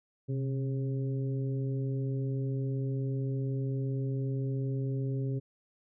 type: harmonic tone with a mistuned harmonic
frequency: 135.7 Hz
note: C#3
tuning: 36 cents flat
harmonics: 1 / 2 / 3 / 4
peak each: -30 / -39 / -40 / -50 dBFS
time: 0.28-5.4 s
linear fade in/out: 20 ms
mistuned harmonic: 1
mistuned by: -57 cents
effects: none